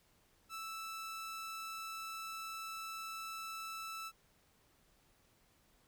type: tone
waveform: sawtooth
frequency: 1318.5 Hz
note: E6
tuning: in tune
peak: -39 dBFS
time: 0.49-4.12 s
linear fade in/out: 50 ms
effects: pink hiss -71 dBFS RMS until 5.87 s